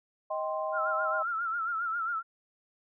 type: chord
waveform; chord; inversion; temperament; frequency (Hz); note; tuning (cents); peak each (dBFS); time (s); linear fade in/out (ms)
sine; C minor; first; just; 627.9 / 784.9 / 1046.5; Eb5 / G5 / C6; +16 / +2 / 0; -32 / -37 / -35; 0.3-1.23; 10
type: tone with vibrato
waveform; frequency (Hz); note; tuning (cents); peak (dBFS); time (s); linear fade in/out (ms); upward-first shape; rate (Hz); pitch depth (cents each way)
sine; 1361; F6; -45; -29; 0.72-2.23; 50; sine; 7.4; 82
effects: none